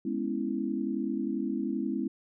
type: chord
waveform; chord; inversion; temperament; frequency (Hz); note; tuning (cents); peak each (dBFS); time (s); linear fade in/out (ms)
sine; C# minor seventh; second; equal; 207.7 / 246.9 / 277.2 / 329.6; G#3 / B3 / C#4 / E4; 0 / 0 / 0 / 0; -34; 0.05-2.08; 5
effects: none